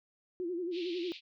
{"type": "tone with vibrato", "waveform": "sine", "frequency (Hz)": 350.8, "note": "F4", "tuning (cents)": 8, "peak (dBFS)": -33, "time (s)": [0.4, 1.12], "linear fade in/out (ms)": 0, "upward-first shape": "sine", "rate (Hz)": 11, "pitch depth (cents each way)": 92}
{"type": "band-pass noise", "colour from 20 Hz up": "white", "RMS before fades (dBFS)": -47, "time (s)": [0.71, 1.21], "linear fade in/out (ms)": 50, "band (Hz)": [2400, 4300], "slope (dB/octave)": 48}
{"effects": []}